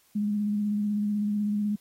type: tone with vibrato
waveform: sine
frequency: 207.6 Hz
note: G#3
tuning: in tune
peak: -24 dBFS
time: 0.15-1.76 s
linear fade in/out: 10 ms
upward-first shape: square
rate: 16 Hz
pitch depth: 19 cents each way
effects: white hiss -63 dBFS RMS until 1.8 s + AAC 48 kbps